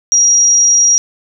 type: tone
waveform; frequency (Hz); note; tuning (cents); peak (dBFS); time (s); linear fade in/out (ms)
sine; 5710; F8; +37; -6; 0.12-0.98; 0
effects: none